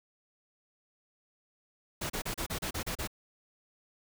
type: noise bursts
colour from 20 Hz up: pink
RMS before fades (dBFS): -35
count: 9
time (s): 2.01-3.075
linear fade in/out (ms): 10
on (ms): 89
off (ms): 33
effects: none